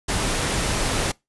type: noise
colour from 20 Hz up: pink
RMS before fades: -23 dBFS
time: 0.08-1.12 s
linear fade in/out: 10 ms
effects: noise-tail reverb RT60 0.2 s tail -24 dB re dry + resampled to 24000 Hz